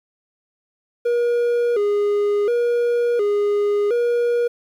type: tone with vibrato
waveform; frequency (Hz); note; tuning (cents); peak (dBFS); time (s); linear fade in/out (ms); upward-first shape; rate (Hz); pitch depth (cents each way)
triangle; 443; A4; +12; -14; 1.05-4.48; 10; square; 0.7; 130
effects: 9-bit